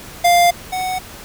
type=tone pair in turn; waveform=square; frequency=698.5 / 742.1 Hz; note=F5 / F#5; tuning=0 / +5 cents; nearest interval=minor second; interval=105 cents; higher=second; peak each=-10 / -20 dBFS; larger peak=first; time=0.24-0.51 / 0.72-0.99 s; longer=neither; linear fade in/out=10 ms; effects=pink hiss -36 dBFS RMS until 1.24 s